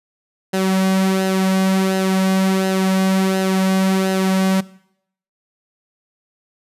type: tone with flanger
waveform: sawtooth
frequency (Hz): 190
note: F#3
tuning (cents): +46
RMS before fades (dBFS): -17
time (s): 0.53-4.61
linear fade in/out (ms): 10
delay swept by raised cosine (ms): 0.86 to 3.06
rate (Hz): 1.4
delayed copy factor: -0.55
effects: noise-tail reverb RT60 0.7 s tail -20 dB re dry + resampled to 32000 Hz